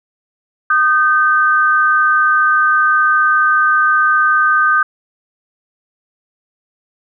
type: tone pair together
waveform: sine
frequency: 1227.9 / 1547 Hz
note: D#6 / G6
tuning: -23 / -23 cents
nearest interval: major third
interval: 400 cents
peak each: -12 dBFS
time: 0.7-4.83 s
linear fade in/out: 5 ms
effects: none